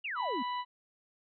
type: exponential sweep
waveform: sine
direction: down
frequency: 2960 to 220 Hz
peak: -34 dBFS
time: 0.04-0.43 s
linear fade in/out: 10 ms
type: harmonic tone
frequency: 987.8 Hz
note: B5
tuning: in tune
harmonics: 1 / 2 / 3 / 4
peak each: -33 / -45 / -46 / -49 dBFS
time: 0.15-0.65 s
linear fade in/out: 50 ms
effects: none